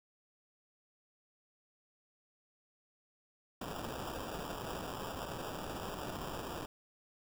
violet noise with sample-and-hold, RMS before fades -42 dBFS, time 3.61-6.66 s, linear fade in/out 5 ms, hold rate 2100 Hz, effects none

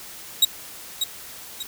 sawtooth tone with echo, 3815 Hz, A#7, 39 cents sharp, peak -9 dBFS, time 0.42-0.45 s, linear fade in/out 5 ms, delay 590 ms, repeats 2, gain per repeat -8 dB, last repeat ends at 1.63 s, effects white hiss -40 dBFS RMS until 1.67 s

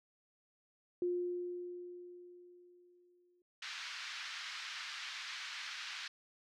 sine tone with exponential decay, 354.7 Hz, F4, 27 cents sharp, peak -31 dBFS, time 1.02-3.42 s, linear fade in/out 2 ms, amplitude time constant 520 ms
pink band-pass noise, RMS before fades -45 dBFS, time 3.62-6.08 s, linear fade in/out 5 ms, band 1400 to 5200 Hz, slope 24 dB/octave
effects none

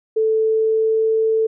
sine tone with pitch glide, 440 to 443.1 Hz, A4 to A4, 0 to +12 cents, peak -14 dBFS, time 0.16-1.47 s, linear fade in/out 10 ms, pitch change +12 cents, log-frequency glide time 0.35-1.16 s, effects none

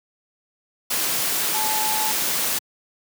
sine tone in noise, 865 Hz, A5, 30 cents flat, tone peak -25 dBFS, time 1.54-2.12 s, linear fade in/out 10 ms, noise white, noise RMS -23 dBFS, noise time 0.9-2.59 s, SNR -5 dB, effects high-pass 150 Hz 12 dB/octave

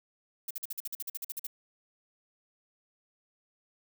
violet noise bursts, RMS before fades -36 dBFS, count 14, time 0.48-1.469 s, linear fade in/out 5 ms, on 27 ms, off 47 ms, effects none

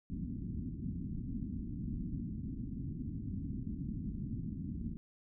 white low-pass noise, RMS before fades -40 dBFS, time 0.1-4.97 s, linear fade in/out 0 ms, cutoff 270 Hz, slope 48 dB/octave, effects none

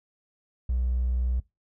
triangle tone with hard clipping, 61.74 Hz, B1, in tune, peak -23 dBFS, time 0.69-1.4 s, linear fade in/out 5 ms, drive 2 dB, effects noise-tail reverb RT60 0.2 s tail -20 dB re dry

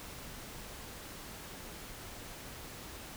silence, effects pink hiss -47 dBFS RMS until 3.16 s

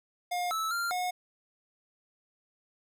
square tone with pitch steps, 712 / 1309 / 1389 / 725 Hz, F5 / E6 / F6 / F#5, +33 / -13 / -10 / -35 cents, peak -30 dBFS, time 0.31-1.11 s, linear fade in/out 10 ms, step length 200 ms, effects none

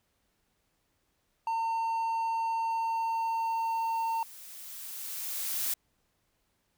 triangle tone, 908 Hz, A#5, 46 cents flat, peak -26 dBFS, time 1.47-4.23 s, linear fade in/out 2 ms
blue noise with exponential growth, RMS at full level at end -30 dBFS, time 2.7-5.74 s, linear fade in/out 5 ms, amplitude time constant 660 ms
effects pink hiss -75 dBFS RMS until 6.77 s

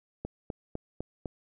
click train, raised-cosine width 2 ms, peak -21 dBFS, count 5, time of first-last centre 0.25-1.258 s, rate 3.97 Hz, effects none

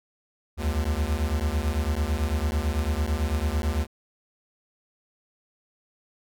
square beating tone pair, 70.2 / 79.2 Hz, C#2 / D#2, +22 / +31 cents, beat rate 9 Hz, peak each -27 dBFS, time 0.57-3.87 s, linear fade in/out 50 ms, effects none

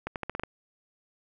accelerating click train, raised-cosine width 0.5 ms, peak -17 dBFS, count 7, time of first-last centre 0.07-0.435 s, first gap 88 ms, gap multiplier 0.85, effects none

